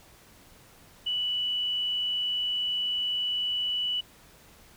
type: tone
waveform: sine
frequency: 2960 Hz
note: F#7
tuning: in tune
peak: -26 dBFS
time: 1.06-4.01 s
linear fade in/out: 10 ms
effects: pink hiss -55 dBFS RMS until 4.76 s